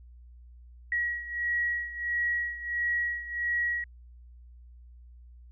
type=beating tone pair; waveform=sine; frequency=1911 / 1912.5 Hz; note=A#6 / A#6; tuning=+43 / +44 cents; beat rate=1.5 Hz; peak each=-29 / -33 dBFS; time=0.92-3.84 s; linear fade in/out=2 ms; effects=added 60 Hz sine -48 dBFS peak until 5.51 s